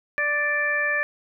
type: harmonic tone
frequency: 587.3 Hz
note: D5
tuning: in tune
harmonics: 1 / 2 / 3 / 4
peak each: -30 / -33 / -22 / -29 dBFS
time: 0.18-1.03 s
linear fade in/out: 0 ms
effects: none